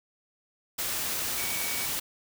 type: tone in noise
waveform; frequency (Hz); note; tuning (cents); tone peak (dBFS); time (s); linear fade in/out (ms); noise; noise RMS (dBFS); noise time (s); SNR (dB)
sine; 2263; C#7; +35; -37; 1.37-1.86; 10; white; -31; 0.78-2; -9
effects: none